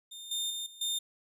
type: tone with level steps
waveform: sawtooth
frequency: 3628 Hz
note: A#7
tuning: 48 cents flat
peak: -40 / -28 / -32 / -46 / -27 dBFS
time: 0.11-0.99 s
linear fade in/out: 10 ms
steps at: 0.31 / 0.5 / 0.66 / 0.81 s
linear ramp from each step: 5 ms
effects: resampled to 32000 Hz